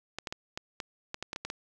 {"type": "clicks", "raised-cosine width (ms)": 0.2, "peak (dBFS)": -18, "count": 11, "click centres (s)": [0.186, 0.272, 0.325, 0.575, 0.802, 1.144, 1.226, 1.331, 1.361, 1.45, 1.501], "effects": ["9-bit"]}